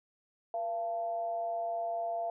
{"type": "tone with amplitude modulation", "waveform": "sine", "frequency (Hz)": 683, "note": "F5", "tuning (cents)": -39, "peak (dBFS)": -29, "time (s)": [0.54, 2.3], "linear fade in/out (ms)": 2, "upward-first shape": "sine", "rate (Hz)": 205, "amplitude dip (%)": 55, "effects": []}